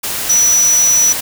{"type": "tone in noise", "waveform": "sine", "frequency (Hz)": 5910, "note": "F#8", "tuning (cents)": -3, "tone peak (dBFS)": -8, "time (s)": [0.29, 1.13], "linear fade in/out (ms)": 10, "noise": "white", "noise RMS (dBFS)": -20, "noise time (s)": [0.03, 1.21], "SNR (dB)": 9, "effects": []}